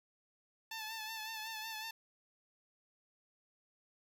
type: tone with vibrato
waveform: 10% pulse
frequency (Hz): 880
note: A5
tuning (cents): 0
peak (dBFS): -33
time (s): 0.71-1.91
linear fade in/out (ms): 5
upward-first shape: sine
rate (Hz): 5.4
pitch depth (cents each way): 41
effects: none